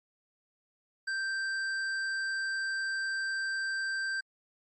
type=tone with hard clipping; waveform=triangle; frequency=1568 Hz; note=G6; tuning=in tune; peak=-32 dBFS; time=1.07-4.21 s; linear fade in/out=10 ms; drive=13 dB; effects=MP3 32 kbps